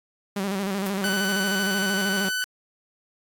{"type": "tone with vibrato", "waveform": "sawtooth", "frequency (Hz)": 196, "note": "G3", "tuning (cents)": 0, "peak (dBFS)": -21, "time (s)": [0.36, 2.29], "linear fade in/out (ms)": 5, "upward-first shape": "square", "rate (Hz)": 13, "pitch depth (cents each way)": 55}
{"type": "noise with exponential decay", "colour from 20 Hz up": "blue", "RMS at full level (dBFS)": -32, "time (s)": [0.86, 0.97], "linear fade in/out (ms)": 0, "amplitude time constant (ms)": 22}
{"type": "tone", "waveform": "sawtooth", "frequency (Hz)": 1500, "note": "F#6", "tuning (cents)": 23, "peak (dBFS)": -21, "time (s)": [1.04, 2.44], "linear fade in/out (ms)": 0}
{"effects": ["AAC 64 kbps"]}